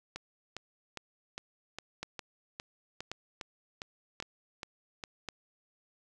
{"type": "two click trains", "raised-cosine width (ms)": 0.2, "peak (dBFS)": [-20, -22], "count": [4, 13], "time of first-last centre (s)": [[2.03, 5.287], [0.16, 5.038]], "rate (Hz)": [0.921, 2.46], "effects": []}